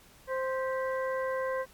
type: harmonic tone with a mistuned harmonic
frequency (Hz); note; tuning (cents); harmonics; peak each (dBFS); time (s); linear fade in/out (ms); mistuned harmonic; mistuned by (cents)
523.3; C5; 0; 1 / 2 / 3 / 4; -30 / -36 / -40 / -42; 0.27-1.66; 50; 4; -120
effects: pink hiss -57 dBFS RMS until 1.73 s + MP3 96 kbps